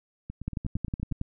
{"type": "two click trains", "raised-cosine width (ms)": 5, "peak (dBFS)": [-24, -17], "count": [8, 9], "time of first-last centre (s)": [[0.3, 1.115], [0.48, 1.214]], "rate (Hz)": [8.59, 10.9], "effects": []}